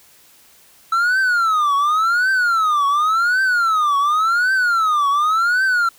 triangle tone with vibrato, 1318.5 Hz, E6, in tune, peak -12 dBFS, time 0.92-5.89 s, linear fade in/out 5 ms, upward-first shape triangle, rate 0.9 Hz, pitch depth 300 cents each way, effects white hiss -50 dBFS RMS until 5.98 s

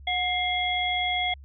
sine tone cluster, 728 / 2113 / 3332 Hz, F#5 / C7 / G#7, -28 / +16 / +5 cents, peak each -28 dBFS, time 0.07-1.34 s, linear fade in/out 5 ms, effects added 69 Hz sine -43 dBFS peak until 1.44 s

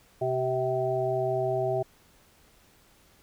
harmonic tone with a mistuned harmonic, 128.3 Hz, C3, 34 cents flat, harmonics 1 / 3 / 5 / 6, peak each -33 / -29 / -28 / -34 dBFS, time 0.21-1.83 s, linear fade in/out 10 ms, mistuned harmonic 5, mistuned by +23 cents, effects pink hiss -60 dBFS RMS until 3.22 s

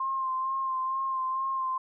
sine tone with vibrato, 1056 Hz, C6, 16 cents sharp, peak -27 dBFS, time 0-1.78 s, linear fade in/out 5 ms, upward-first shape sine, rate 2.2 Hz, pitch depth 26 cents each way, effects none

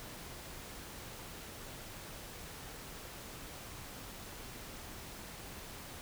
silence, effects pink hiss -48 dBFS RMS until 6.01 s

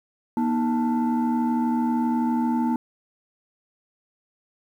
sine tone cluster, 239.9 / 312.4 / 883 Hz, A#3 / D#4 / A5, +50 / +7 / +6 cents, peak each -20 / -26 / -26 dBFS, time 0.37-2.76 s, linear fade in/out 2 ms, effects tanh soft clip ceiling -16 dBFS + 9-bit

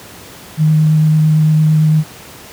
sine tone with vibrato, 155.2 Hz, D#3, 4 cents flat, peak -7 dBFS, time 0.57-2.04 s, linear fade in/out 50 ms, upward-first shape sine, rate 8.9 Hz, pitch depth 10 cents each way, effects pink hiss -35 dBFS RMS until 2.52 s + high-pass 80 Hz 12 dB/octave

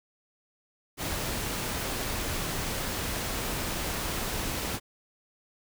pink noise, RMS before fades -32 dBFS, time 0.97-4.8 s, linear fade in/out 50 ms, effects none

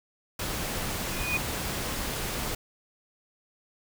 pink noise, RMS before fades -32 dBFS, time 0.39-2.55 s, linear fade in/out 5 ms
sine tone with exponential growth, 2471 Hz, D#7, 13 cents flat, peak -23 dBFS, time 0.96-1.37 s, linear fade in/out 5 ms, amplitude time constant 88 ms
effects none

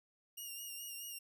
5% pulse tone with vibrato, 2829 Hz, F7, 22 cents sharp, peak -36 dBFS, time 0.37-1.19 s, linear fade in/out 10 ms, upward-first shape sine, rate 4.7 Hz, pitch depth 38 cents each way, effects none

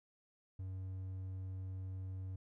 triangle tone, 94.1 Hz, F#2, 30 cents sharp, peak -39 dBFS, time 0.59-2.36 s, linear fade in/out 5 ms, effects none

